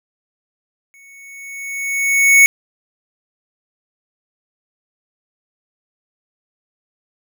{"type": "tone with exponential growth", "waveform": "square", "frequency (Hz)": 2217, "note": "C#7", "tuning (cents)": 0, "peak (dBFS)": -5, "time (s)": [0.94, 2.46], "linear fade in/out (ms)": 0, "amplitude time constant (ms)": 330, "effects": []}